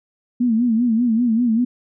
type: tone with vibrato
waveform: sine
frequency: 233.1 Hz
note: A#3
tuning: in tune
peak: -14 dBFS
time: 0.4-1.65 s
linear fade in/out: 10 ms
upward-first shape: sine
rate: 5.1 Hz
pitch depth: 110 cents each way
effects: none